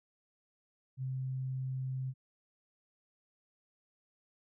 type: tone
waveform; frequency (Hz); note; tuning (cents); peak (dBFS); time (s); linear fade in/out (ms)
sine; 130.81; C3; 0; -34; 0.97-2.14; 50
effects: none